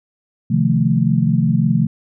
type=chord; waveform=sine; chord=F dominant seventh; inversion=second; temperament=equal; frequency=130.81 / 155.56 / 174.61 / 220 Hz; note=C3 / Eb3 / F3 / A3; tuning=0 / 0 / 0 / 0 cents; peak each=-18 dBFS; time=0.5-1.87 s; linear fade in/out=10 ms; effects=none